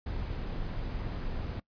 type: noise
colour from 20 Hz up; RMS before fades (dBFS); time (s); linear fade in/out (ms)
brown; -35; 0.06-1.6; 5
effects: noise-tail reverb RT60 0.1 s tail -22 dB re dry + resampled to 11025 Hz